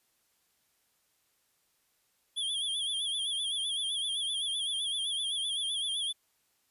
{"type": "tone with vibrato", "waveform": "square", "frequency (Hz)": 3322, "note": "G#7", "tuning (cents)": 0, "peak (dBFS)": -31, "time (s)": [2.36, 6.13], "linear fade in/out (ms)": 20, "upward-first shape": "sine", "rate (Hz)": 7.8, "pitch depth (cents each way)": 88, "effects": ["white hiss -73 dBFS RMS until 6.7 s", "resampled to 32000 Hz"]}